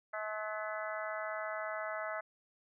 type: harmonic tone with a mistuned harmonic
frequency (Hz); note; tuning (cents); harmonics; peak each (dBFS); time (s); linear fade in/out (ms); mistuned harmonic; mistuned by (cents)
214.3; A3; -45; 3 / 4 / 5 / 6 / 7 / 8 / 9; -40 / -47 / -48 / -43 / -45 / -47 / -47; 0.13-2.21; 10; 9; +67
effects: none